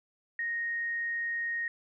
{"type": "tone", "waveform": "sine", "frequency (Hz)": 1864.7, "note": "A#6", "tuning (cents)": 0, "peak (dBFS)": -30, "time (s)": [0.39, 1.68], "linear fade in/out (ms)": 2, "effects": []}